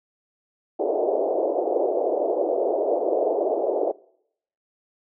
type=band-pass noise; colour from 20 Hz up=white; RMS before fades=-23 dBFS; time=0.79-3.92 s; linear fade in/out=10 ms; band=340 to 680 Hz; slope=48 dB/octave; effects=noise-tail reverb RT60 0.7 s tail -23 dB re dry